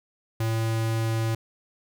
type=tone; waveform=square; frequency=112.6 Hz; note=A2; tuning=40 cents sharp; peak=-24 dBFS; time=0.4-1.35 s; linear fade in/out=5 ms; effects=none